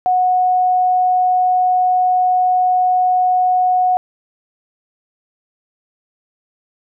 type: tone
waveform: sine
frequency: 733 Hz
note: F#5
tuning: 16 cents flat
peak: -11 dBFS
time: 0.06-3.97 s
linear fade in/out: 0 ms
effects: none